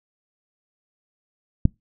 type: click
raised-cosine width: 5 ms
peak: -3 dBFS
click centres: 1.654 s
effects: noise-tail reverb RT60 0.2 s tail -26 dB re dry